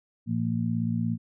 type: harmonic tone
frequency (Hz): 57.1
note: A#1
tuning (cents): -35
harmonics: 2 / 3 / 4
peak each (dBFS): -29 / -30 / -28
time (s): 0.26-1.18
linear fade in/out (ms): 50
effects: none